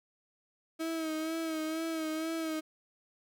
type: tone with vibrato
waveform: 35% pulse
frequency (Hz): 320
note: D#4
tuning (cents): +49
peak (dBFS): -31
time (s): 0.79-2.61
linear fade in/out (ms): 20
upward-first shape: sine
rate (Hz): 2.1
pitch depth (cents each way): 41
effects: none